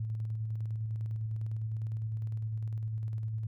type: tone with tremolo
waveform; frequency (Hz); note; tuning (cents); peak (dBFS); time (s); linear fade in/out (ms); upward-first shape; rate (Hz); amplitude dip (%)
sine; 110.1; A2; +2; -31; 0-3.47; 5; square; 9.9; 25
effects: none

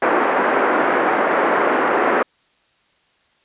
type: band-pass noise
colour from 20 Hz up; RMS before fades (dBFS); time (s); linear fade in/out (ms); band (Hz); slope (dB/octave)
pink; -17; 0.02-2.23; 5; 310 to 1800; 24
effects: white hiss -60 dBFS RMS until 3.44 s + resampled to 8000 Hz

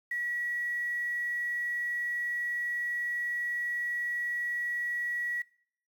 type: tone with quantisation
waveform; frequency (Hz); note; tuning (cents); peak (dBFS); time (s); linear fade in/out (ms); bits
sine; 1928; B6; -42; -30; 0.11-5.42; 5; 9
effects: noise-tail reverb RT60 0.6 s tail -22 dB re dry

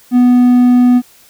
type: tone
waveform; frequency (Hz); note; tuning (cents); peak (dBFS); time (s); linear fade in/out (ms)
triangle; 246.9; B3; 0; -3; 0.11-1.02; 50
effects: white hiss -45 dBFS RMS until 1.29 s

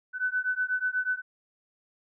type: beating tone pair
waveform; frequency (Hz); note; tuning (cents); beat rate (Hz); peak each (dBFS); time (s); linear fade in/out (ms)
sine; 1500 / 1508.2; F#6 / F#6; +23 / +33; 8.2; -29; 0.13-1.22; 50
effects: none

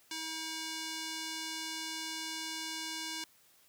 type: tone with band-pass filter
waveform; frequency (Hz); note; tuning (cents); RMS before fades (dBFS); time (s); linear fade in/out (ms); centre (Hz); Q
square; 320; D#4; +49; -40; 0.11-3.24; 2; 5100; 0.95
effects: white hiss -65 dBFS RMS until 3.68 s + high-pass 60 Hz 12 dB/octave

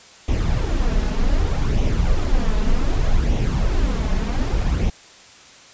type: noise with flanger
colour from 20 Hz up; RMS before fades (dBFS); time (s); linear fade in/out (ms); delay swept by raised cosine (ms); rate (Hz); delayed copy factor
brown; -18; 0.28-4.9; 5; 0.32 to 4.72; 0.65; +0.55
effects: white hiss -45 dBFS RMS until 5.73 s + resampled to 16000 Hz

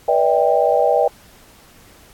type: tone cluster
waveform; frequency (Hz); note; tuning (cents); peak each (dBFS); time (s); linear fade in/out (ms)
sine; 485.3 / 582 / 641 / 791; B4 / D5 / E5 / G5; -30 / -16 / -49 / +15; -18; 0.08-1.08; 5
effects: pink hiss -48 dBFS RMS until 2.13 s + AAC 64 kbps

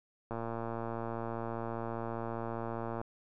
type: click train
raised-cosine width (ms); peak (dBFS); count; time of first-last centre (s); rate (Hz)
1; -24; 312; 0.31-3.014; 115
effects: none

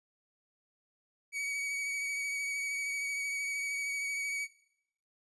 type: tone with vibrato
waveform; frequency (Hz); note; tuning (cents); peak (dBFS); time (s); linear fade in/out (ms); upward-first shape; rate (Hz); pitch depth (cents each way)
45% pulse; 2260; C#7; +33; -33; 1.32-4.48; 50; sine; 13; 21
effects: noise-tail reverb RT60 0.7 s tail -18 dB re dry + resampled to 24000 Hz

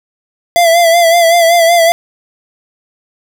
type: tone with vibrato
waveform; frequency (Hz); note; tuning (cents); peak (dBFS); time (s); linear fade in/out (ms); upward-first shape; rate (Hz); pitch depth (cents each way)
square; 677; E5; +46; -6; 0.56-1.92; 0; sine; 5.3; 52
effects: none

